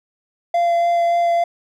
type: tone with vibrato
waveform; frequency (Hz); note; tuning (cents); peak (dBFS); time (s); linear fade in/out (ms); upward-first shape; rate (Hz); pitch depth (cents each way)
triangle; 687; F5; -29; -12; 0.54-1.44; 5; sine; 3.5; 9
effects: none